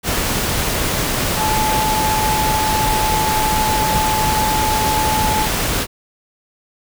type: tone in noise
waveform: sine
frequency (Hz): 865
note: A5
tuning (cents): -30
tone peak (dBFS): -17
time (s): 1.36-5.48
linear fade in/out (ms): 50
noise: pink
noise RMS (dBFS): -19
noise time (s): 0.03-5.87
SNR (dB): -1
effects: none